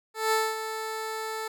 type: tone with ADSR envelope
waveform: 15% pulse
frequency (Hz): 440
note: A4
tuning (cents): 0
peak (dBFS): -15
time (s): 0.14-1.48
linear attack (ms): 180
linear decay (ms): 230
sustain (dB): -10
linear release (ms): 6
effects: none